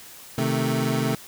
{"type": "chord", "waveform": "25% pulse", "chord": "A diminished", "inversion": "first", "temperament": "equal", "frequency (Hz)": [130.81, 155.56, 220], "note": ["C3", "Eb3", "A3"], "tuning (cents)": [0, 0, 0], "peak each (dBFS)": [-21, -25, -22], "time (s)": [0.38, 1.15], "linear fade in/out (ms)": 2, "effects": ["white hiss -44 dBFS RMS until 1.27 s"]}